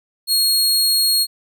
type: tone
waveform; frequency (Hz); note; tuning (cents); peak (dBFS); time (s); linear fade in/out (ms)
sawtooth; 4294; C8; +44; -11; 0.27-1.27; 50
effects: none